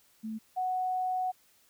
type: tone pair in turn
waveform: sine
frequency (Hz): 220 / 740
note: A3 / F#5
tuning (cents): 0 / 0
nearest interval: octave + major sixth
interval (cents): 2100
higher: second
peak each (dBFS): -34 / -28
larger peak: second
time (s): 0.23-0.39 / 0.56-1.32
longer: second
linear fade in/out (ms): 20
effects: white hiss -65 dBFS RMS until 1.69 s